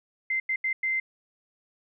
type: tone bursts at uneven times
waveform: sine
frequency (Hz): 2079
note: C7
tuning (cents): -12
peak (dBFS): -24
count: 4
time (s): 0.3-0.4 / 0.49-0.56 / 0.64-0.73 / 0.83-1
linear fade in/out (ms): 5
effects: none